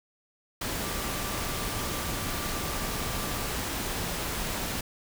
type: tone in noise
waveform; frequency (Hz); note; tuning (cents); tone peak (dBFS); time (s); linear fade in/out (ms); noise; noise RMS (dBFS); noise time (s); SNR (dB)
sine; 1175; D6; +1; -42; 0.82-3.48; 5; pink; -32; 0.61-4.81; -13
effects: none